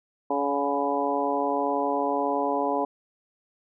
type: harmonic tone with a mistuned harmonic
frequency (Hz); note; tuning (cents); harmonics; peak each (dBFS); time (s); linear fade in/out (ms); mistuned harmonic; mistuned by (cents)
141.7; C#3; +38; 2 / 3 / 4 / 5 / 6 / 7; -30 / -30 / -30 / -30 / -30 / -30; 0.3-2.85; 5; 6; -24
effects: none